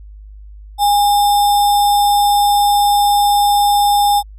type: tone with sample-and-hold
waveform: sine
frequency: 818 Hz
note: G#5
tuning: 26 cents flat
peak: -9 dBFS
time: 0.78-4.23 s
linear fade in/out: 50 ms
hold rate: 4410 Hz
effects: added 51 Hz sine -33 dBFS peak until 4.38 s + resampled to 32000 Hz